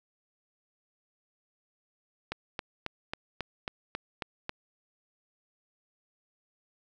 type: click train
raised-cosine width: 0.3 ms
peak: -17 dBFS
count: 9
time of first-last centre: 2.32-4.494 s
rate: 3.68 Hz
effects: none